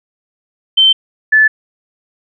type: tone pair in turn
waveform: sine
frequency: 3100 / 1739.8 Hz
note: G7 / A6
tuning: -20 / -20 cents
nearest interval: minor seventh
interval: 1000 cents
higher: first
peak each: -5 dBFS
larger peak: neither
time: 0.77-0.93 / 1.32-1.48 s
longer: neither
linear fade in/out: 10 ms
effects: none